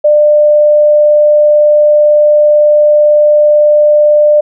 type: tone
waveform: sine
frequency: 597 Hz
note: D5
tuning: 28 cents sharp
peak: -3 dBFS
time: 0.04-4.41 s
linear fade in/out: 10 ms
effects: none